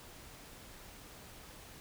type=silence; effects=pink hiss -53 dBFS RMS until 1.8 s